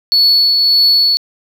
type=tone with tremolo; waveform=sine; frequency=4417 Hz; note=C#8; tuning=7 cents flat; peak=-4 dBFS; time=0.12-1.17 s; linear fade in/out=0 ms; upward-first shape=triangle; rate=1.7 Hz; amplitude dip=40%; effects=tanh soft clip ceiling -5 dBFS + 7-bit